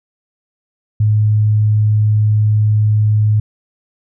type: tone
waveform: sine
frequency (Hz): 106.6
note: G#2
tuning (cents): +46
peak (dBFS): -9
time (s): 1-3.4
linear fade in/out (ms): 5
effects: none